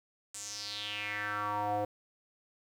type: tone with band-pass filter sweep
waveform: square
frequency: 103.9 Hz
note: G#2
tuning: 1 cent sharp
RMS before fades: -36 dBFS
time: 0.34-1.85 s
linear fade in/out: 5 ms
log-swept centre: 8000 to 590 Hz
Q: 4.6
effects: 10-bit